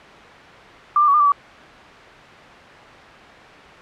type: tone with pitch steps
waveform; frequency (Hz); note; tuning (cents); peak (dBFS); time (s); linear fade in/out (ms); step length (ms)
sine; 1184 / 1195 / 1128 / 1205 / 1160 / 1142; D6 / D6 / C#6 / D6 / D6 / D6; +14 / +30 / +30 / +44 / -22 / -49; -11; 0.96-1.32; 2; 60
effects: white hiss -40 dBFS RMS until 3.81 s + low-pass 2000 Hz 12 dB/octave